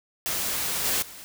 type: noise with level steps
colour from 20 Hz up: white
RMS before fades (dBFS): -28 / -25 / -43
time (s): 0.26-1.24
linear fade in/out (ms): 0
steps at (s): 0.84 / 1.02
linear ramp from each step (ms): 5
effects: none